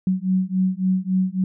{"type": "beating tone pair", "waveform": "sine", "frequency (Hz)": [185, 188.6], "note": ["F#3", "F#3"], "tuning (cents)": [0, 33], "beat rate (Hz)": 3.6, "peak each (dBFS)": -21, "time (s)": [0.07, 1.44], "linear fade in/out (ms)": 2, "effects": []}